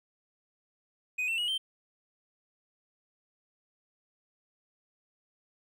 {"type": "tone with pitch steps", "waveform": "triangle", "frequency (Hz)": [2498, 2693, 2903, 3129], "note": ["D#7", "E7", "F#7", "G7"], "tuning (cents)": [6, 36, -34, -4], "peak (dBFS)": -27, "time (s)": [1.18, 1.58], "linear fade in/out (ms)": 10, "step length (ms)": 100, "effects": []}